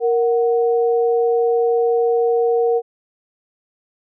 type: tone pair together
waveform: sine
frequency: 466.8 / 741 Hz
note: A#4 / F#5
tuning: +2 / +2 cents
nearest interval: minor sixth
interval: 800 cents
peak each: -14 / -23 dBFS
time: 0-2.82 s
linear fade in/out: 50 ms
effects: none